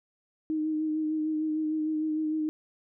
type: tone with vibrato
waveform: sine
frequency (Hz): 310.6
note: D#4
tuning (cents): -3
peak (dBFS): -26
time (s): 0.5-2.49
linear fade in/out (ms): 0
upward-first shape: sine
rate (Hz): 6.6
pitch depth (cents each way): 23
effects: none